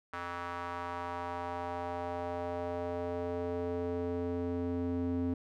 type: tone with band-pass filter sweep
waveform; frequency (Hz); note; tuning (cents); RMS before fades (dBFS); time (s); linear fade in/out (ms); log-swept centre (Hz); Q
square; 87.3; F2; 0; -36; 0.13-5.34; 5; 1300 to 280; 2.1
effects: none